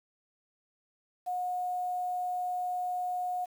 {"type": "tone with quantisation", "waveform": "sine", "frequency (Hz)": 724, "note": "F#5", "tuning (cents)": -38, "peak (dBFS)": -30, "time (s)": [1.26, 3.46], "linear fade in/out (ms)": 20, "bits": 9, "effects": []}